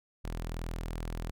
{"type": "tone", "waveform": "sawtooth", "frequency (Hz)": 41.2, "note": "E1", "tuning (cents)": 0, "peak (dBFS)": -31, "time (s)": [0.24, 1.31], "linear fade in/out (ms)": 10, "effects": []}